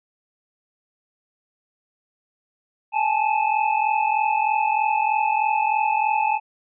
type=tone pair together; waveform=square; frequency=830.6 / 873.8 Hz; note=G#5 / A5; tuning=0 / -12 cents; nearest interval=minor second; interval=88 cents; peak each=-23 / -21 dBFS; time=2.92-6.4 s; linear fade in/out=50 ms; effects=resampled to 8000 Hz